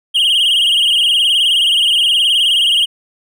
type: tone with vibrato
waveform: triangle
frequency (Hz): 3032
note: F#7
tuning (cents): +42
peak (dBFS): -8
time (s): 0.14-2.86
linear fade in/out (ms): 20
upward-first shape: sine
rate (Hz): 19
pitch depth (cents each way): 130
effects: none